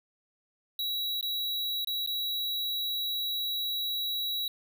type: tone with dropouts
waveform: square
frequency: 3888 Hz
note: B7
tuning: 28 cents flat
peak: -30 dBFS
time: 0.79-4.48 s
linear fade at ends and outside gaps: 2 ms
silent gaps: 1.211-1.227 / 1.847-1.872 / 2.063-2.073 s
effects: none